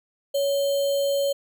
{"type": "tone with sample-and-hold", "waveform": "sine", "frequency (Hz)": 560, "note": "C#5", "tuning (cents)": 18, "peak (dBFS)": -20, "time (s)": [0.34, 1.33], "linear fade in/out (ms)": 10, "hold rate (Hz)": 3675, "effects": []}